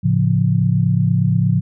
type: chord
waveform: sine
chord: A augmented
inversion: none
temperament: equal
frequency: 110 / 138.59 / 174.61 Hz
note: A2 / C#3 / E#3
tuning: 0 / 0 / 0 cents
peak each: -17 dBFS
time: 0.03-1.61 s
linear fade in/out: 20 ms
effects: none